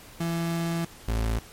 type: tone pair in turn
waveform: 35% pulse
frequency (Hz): 167.7 / 55.67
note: E3 / A1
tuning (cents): +30 / +21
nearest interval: octave + perfect fifth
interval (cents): 1909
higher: first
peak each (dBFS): -24 / -22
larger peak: second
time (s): 0.2-0.85 / 1.08-1.39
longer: first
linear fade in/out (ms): 5
effects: pink hiss -48 dBFS RMS until 1.52 s + MP3 64 kbps